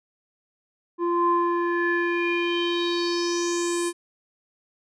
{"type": "tone with low-pass filter sweep", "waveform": "square", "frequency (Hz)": 345.5, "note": "F4", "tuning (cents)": -19, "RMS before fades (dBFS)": -24, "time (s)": [0.98, 3.93], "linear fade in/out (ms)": 50, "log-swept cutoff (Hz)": [810, 9400], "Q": 5.3, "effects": []}